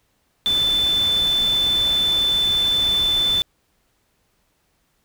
sine tone in noise, 3520 Hz, A7, in tune, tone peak -16 dBFS, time 0.46-3.42 s, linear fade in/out 0 ms, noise pink, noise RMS -32 dBFS, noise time 0.46-3.42 s, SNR +13 dB, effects pink hiss -66 dBFS RMS until 5.04 s

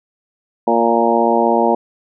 harmonic tone with a mistuned harmonic, 116.4 Hz, A#2, 2 cents flat, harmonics 2 / 3 / 4 / 5 / 6 / 7 / 8, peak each -19 / -19 / -19 / -19 / -19 / -19 / -19 dBFS, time 0.67-1.75 s, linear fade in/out 5 ms, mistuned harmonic 7, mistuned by +21 cents, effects none

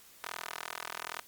15% pulse tone with high-pass filter, 41 Hz, E1, 9 cents flat, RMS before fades -42 dBFS, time 0.24-1.2 s, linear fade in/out 0 ms, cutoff 1100 Hz, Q 1.2, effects white hiss -57 dBFS RMS until 1.27 s + Opus 48 kbps

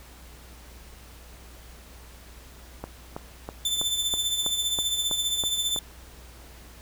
click train, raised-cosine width 1 ms, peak -19 dBFS, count 10, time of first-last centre 2.84-5.762 s, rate 3.08 Hz
sawtooth tone with tremolo, 3535 Hz, A7, 7 cents sharp, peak -19 dBFS, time 3.65-5.79 s, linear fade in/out 2 ms, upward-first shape triangle, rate 15 Hz, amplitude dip 60%
effects added 60 Hz sine -47 dBFS peak until 6.81 s + pink hiss -50 dBFS RMS until 6.81 s

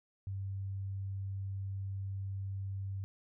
sine tone, 97.4 Hz, G2, 11 cents flat, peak -36 dBFS, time 0.27-3.04 s, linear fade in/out 0 ms, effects none

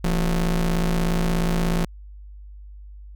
45% pulse ring-modulated tone, 99.7 Hz, G2, 30 cents sharp, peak -16 dBFS, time 0.04-1.85 s, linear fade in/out 5 ms, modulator 71.3 Hz, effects added 50 Hz sine -38 dBFS peak until 3.15 s

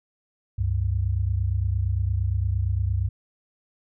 sine tone pair together, 69.3 / 98 Hz, C#2 / G2, 0 / 0 cents, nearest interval tritone, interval 600 cents, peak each -25 / -23 dBFS, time 0.58-3.09 s, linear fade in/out 10 ms, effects none

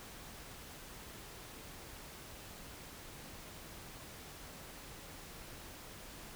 silence, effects pink hiss -51 dBFS RMS until 6.35 s

